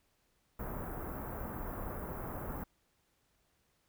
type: band-stop noise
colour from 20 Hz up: pink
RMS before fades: -41 dBFS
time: 0.59-2.64 s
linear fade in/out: 5 ms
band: 1400 to 15000 Hz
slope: 24 dB/octave
effects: pink hiss -75 dBFS RMS until 3.88 s